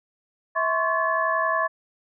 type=tone cluster; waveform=sine; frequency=651 / 1048 / 1119 / 1722 Hz; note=E5 / C6 / C#6 / A6; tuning=-22 / +2 / +16 / -38 cents; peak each=-26 dBFS; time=0.55-1.68 s; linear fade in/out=20 ms; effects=none